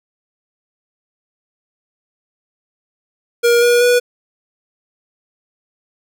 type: tone with pitch steps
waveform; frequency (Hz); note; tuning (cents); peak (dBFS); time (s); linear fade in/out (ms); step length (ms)
square; 473.6 / 480.8 / 488; A#4 / B4 / B4; +27 / -46 / -21; -10; 3.43-4; 20; 190
effects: none